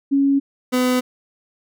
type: tone pair in turn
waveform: sine / 30% pulse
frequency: 277.2 / 251.8 Hz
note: C#4 / B3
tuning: 0 / +34 cents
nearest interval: major second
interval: 166 cents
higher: first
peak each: -13 dBFS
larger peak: neither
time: 0.11-0.4 / 0.72-1.01 s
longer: neither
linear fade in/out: 20 ms
effects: none